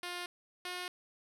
5% pulse tone pair in turn, 353.8 / 359.6 Hz, F4 / F#4, +23 / -49 cents, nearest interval unison, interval 28 cents, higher second, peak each -27 dBFS, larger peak neither, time 0.03-0.26 / 0.65-0.88 s, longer neither, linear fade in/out 2 ms, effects low-pass 11000 Hz 12 dB/octave

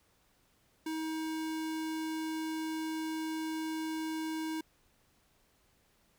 square tone, 317.4 Hz, D#4, 35 cents sharp, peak -35 dBFS, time 0.86-4.61 s, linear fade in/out 5 ms, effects pink hiss -70 dBFS RMS until 6.18 s

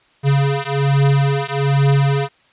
square beating tone pair, 138.59 / 139.79 Hz, C#3 / C#3, 0 / +15 cents, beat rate 1.2 Hz, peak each -17 / -17 dBFS, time 0.23-2.29 s, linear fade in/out 50 ms, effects white hiss -55 dBFS RMS until 2.52 s + resampled to 8000 Hz

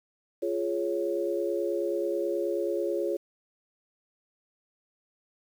sine chord, Db major, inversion first, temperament just, 346.5 / 415.8 / 554.4 Hz, F4 / Ab4 / Db5, -14 / +2 / 0 cents, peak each -30 / -31 / -31 dBFS, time 0.42-3.17 s, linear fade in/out 10 ms, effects 9-bit

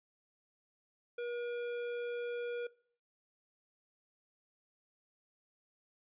sine tone with hard clipping, 479.5 Hz, A#4, 49 cents sharp, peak -39 dBFS, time 1.18-2.67 s, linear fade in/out 5 ms, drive 14 dB, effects noise-tail reverb RT60 0.5 s tail -20 dB re dry + resampled to 8000 Hz

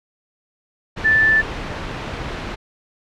sine tone in noise, 1760 Hz, A6, in tune, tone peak -11 dBFS, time 1.04-1.42 s, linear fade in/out 20 ms, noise pink, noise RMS -27 dBFS, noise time 0.96-2.56 s, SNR +13 dB, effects low-pass 3000 Hz 12 dB/octave

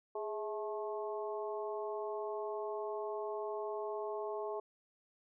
harmonic tone with a mistuned harmonic, 216.5 Hz, A3, 28 cents flat, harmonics 2 / 3 / 4 / 5, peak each -39 / -43 / -45 / -47 dBFS, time 0.15-4.6 s, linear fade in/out 5 ms, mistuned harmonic 2, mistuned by -61 cents, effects none

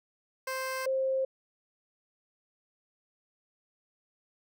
15% pulse / sine tone pair in turn, 523.3 / 529.4 Hz, C5 / C5, 0 / +20 cents, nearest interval unison, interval 20 cents, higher second, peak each -26 dBFS, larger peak neither, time 0.47-0.86 / 0.86-1.25 s, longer neither, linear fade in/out 5 ms, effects none

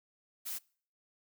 blue noise, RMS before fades -39 dBFS, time 0.45-0.59 s, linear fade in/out 20 ms, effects noise-tail reverb RT60 0.5 s tail -25 dB re dry

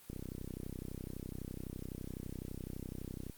click train, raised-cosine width 3 ms, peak -29 dBFS, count 103, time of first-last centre 0.1-3.297 s, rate 31.9 Hz, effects white hiss -59 dBFS RMS until 3.37 s + Opus 24 kbps

